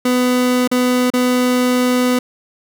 30% pulse tone with dropouts, 249.7 Hz, B3, 19 cents sharp, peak -10 dBFS, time 0.05-2.19 s, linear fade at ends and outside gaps 5 ms, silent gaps 0.676-0.714 / 1.103-1.136 s, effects none

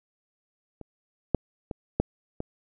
clicks, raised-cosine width 2 ms, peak -27 / -7 / -19 / -8 / -18 dBFS, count 5, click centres 0.813 / 1.347 / 1.712 / 2 / 2.404 s, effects none

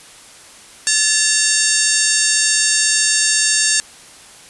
harmonic tone with a mistuned harmonic, 914 Hz, A#5, 34 cents flat, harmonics 2 / 3 / 4 / 5 / 6 / 7 / 8 / 9 / 10, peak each -21 / -26 / -26 / -22 / -22 / -20 / -20 / -21 / -22 dBFS, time 0.87-3.8 s, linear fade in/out 0 ms, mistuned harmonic 2, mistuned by -93 cents, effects white hiss -41 dBFS RMS until 4.49 s + resampled to 24000 Hz

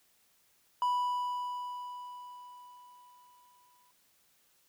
triangle tone with exponential decay, 986 Hz, B5, 3 cents flat, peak -24 dBFS, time 0.82-3.91 s, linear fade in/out 1 ms, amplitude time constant 670 ms, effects white hiss -69 dBFS RMS until 4.68 s

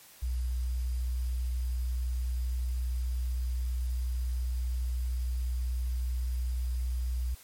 sine tone with sample-and-hold, 61.74 Hz, B1, in tune, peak -28 dBFS, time 0.22-7.35 s, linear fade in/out 10 ms, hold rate 4900 Hz, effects white hiss -54 dBFS RMS until 7.43 s + MP3 64 kbps

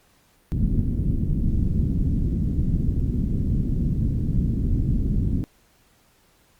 pink low-pass noise, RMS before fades -22 dBFS, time 0.52-5.44 s, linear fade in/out 0 ms, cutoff 250 Hz, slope 24 dB/octave, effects pink hiss -60 dBFS RMS until 6.59 s + Opus 48 kbps

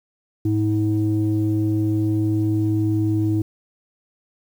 sine tone pair together, 106.8 / 320 Hz, G#2 / D#4, +49 / +49 cents, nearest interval octave + perfect fifth, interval 1900 cents, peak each -19 dBFS, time 0.45-3.42 s, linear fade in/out 5 ms, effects tanh soft clip ceiling -11 dBFS + 8-bit

